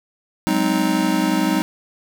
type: chord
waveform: square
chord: Ab dominant seventh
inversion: third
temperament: just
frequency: 186.89 / 207.7 / 259.6 / 311.5 Hz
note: Gb3 / Ab3 / C4 / Eb4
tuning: +18 / 0 / -13 / +2 cents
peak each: -24 / -24 / -24 / -21 dBFS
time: 0.47-1.62 s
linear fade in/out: 0 ms
effects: none